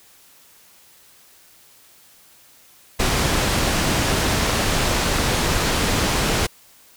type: low-pass noise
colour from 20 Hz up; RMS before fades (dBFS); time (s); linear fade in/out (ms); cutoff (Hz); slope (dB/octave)
pink; -20; 2.99-6.47; 10; 8600; 12
effects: white hiss -51 dBFS RMS until 6.96 s